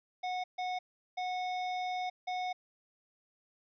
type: tone bursts at uneven times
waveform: square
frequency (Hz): 732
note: F#5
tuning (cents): -19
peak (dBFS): -34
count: 4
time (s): 0.23-0.44 / 0.58-0.79 / 1.17-2.1 / 2.27-2.53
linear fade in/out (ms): 10
effects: resampled to 11025 Hz + 12-bit